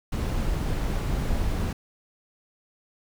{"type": "noise", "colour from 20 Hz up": "brown", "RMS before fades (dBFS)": -26, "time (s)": [0.12, 1.73], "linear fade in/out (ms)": 5, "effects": []}